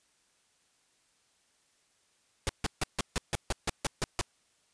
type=noise bursts; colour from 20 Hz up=pink; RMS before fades=-29 dBFS; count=11; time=2.47-4.212 s; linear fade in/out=0 ms; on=22 ms; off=150 ms; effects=white hiss -70 dBFS RMS until 4.73 s + resampled to 22050 Hz